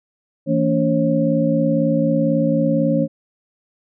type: tone cluster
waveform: sine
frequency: 163.9 / 227.9 / 286 / 541 Hz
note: E3 / A#3 / D4 / C#5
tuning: -10 / -39 / -46 / -42 cents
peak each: -20 dBFS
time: 0.46-3.08 s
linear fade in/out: 50 ms
effects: none